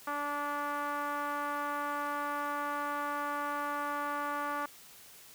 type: tone with low-pass filter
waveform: 5% pulse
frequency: 290 Hz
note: D4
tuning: 22 cents flat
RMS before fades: -35 dBFS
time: 0.07-4.66 s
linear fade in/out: 5 ms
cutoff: 1200 Hz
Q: 2.6
effects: white hiss -54 dBFS RMS until 5.34 s